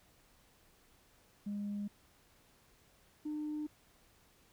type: tone pair in turn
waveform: sine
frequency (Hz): 204.4 / 302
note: G#3 / D4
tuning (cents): -27 / +48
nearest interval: perfect fifth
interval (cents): 675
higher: second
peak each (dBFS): -35 / -35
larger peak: neither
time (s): 1.46-1.88 / 3.25-3.67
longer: neither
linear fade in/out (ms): 10
effects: tanh soft clip ceiling -33 dBFS + pink hiss -67 dBFS RMS until 4.52 s